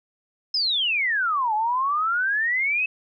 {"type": "exponential two-way sweep", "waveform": "sine", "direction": "down then up", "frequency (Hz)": [5240, 836, 2619], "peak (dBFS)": -20, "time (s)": [0.54, 2.86], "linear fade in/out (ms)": 5, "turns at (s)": 1.54, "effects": []}